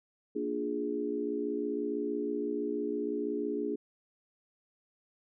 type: chord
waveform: sine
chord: Bb dominant seventh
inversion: none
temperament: equal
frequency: 233.1 / 293.7 / 349.2 / 415.3 Hz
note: Bb3 / D4 / F4 / Ab4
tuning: 0 / 0 / 0 / 0 cents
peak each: -39 / -35 / -39 / -34 dBFS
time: 0.35-3.76 s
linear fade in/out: 10 ms
effects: none